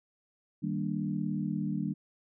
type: chord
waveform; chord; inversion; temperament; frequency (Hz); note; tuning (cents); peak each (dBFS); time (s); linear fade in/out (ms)
sine; Eb major seventh; none; equal; 155.56 / 196 / 233.1 / 293.7; Eb3 / G3 / Bb3 / D4; 0 / 0 / 0 / 0; -35 / -33 / -37 / -37; 0.62-1.94; 20
effects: none